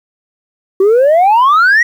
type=exponential sweep; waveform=sine; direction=up; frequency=372.7 to 1946 Hz; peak=-3 dBFS; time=0.8-1.83 s; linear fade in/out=5 ms; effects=tanh soft clip ceiling -4 dBFS + 7-bit